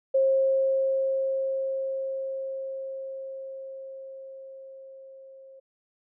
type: tone with level ramp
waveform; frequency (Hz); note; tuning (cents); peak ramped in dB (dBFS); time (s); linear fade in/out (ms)
sine; 535; C5; +38; -18 to -46; 0.14-5.6; 10
effects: none